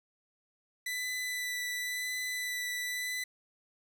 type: tone with vibrato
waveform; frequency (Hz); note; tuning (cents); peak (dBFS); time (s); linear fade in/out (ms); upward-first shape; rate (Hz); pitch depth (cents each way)
sawtooth; 1988; B6; +11; -30; 0.86-3.24; 5; sine; 0.94; 13
effects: none